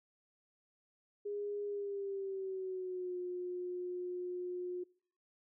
sine tone with pitch glide, 410 to 359 Hz, G#4 to F4, -22 to +48 cents, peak -37 dBFS, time 1.25-4.84 s, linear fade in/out 10 ms, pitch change -230 cents, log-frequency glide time 1.65-3.17 s, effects noise-tail reverb RT60 0.5 s tail -24 dB re dry

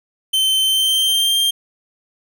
45% pulse tone with pitch glide, 3090 to 3184 Hz, G7 to G7, -26 to +26 cents, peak -14 dBFS, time 0.33-1.51 s, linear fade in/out 10 ms, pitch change +52 cents, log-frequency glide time 0.62-1.37 s, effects none

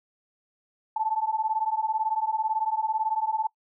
sine beating tone pair, 867 / 885 Hz, A5 / A5, -26 / +10 cents, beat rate 18 Hz, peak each -27 / -27 dBFS, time 0.96-3.47 s, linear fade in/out 5 ms, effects noise-tail reverb RT60 0.1 s tail -23 dB re dry

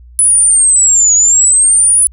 sine linear two-way sweep, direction down then up, 10040 to 6730 to 10040 Hz, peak -5 dBFS, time 0.19-2.07 s, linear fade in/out 0 ms, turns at 1.14 s, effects added 60 Hz sine -34 dBFS peak until 2.12 s

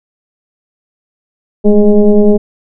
sine tone with frequency modulation, 210 Hz, G#3, 19 cents sharp, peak -3 dBFS, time 1.64-2.38 s, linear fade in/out 20 ms, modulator 205 Hz, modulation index 1.4, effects none

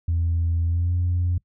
sine tone with pitch glide, 83.8 to 88.12 Hz, E2 to F2, +29 to +16 cents, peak -18 dBFS, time 0.08-1.38 s, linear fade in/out 5 ms, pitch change +87 cents, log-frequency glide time 0.66-0.93 s, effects noise-tail reverb RT60 0.1 s tail -23 dB re dry + tanh soft clip ceiling -16 dBFS

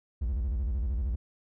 triangle tone with vibrato, 61.74 Hz, B1, in tune, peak -25 dBFS, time 0.21-1.16 s, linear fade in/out 10 ms, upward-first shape square, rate 13 Hz, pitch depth 240 cents each way, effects none

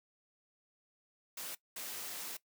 white noise bursts at uneven times, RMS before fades -43 dBFS, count 2, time 1.37-1.55 / 1.76-2.37 s, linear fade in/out 5 ms, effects noise-tail reverb RT60 0.1 s tail -19 dB re dry + high-pass 200 Hz 12 dB/octave

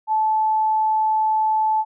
sine tone, 870 Hz, A5, 20 cents flat, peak -16 dBFS, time 0.07-1.85 s, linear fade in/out 50 ms, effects none

